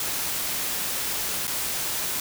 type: noise with dropouts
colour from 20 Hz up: white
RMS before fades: -28 dBFS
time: 0-2.2 s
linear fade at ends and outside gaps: 2 ms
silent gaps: 1.471-1.477 s
effects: none